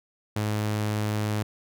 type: tone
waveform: sawtooth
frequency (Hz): 106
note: G#2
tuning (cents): +36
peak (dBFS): -21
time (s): 0.36-1.43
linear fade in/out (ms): 5
effects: none